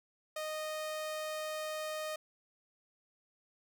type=tone; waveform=sawtooth; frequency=619 Hz; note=D#5; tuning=9 cents flat; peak=-33 dBFS; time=0.36-2.16 s; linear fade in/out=5 ms; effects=none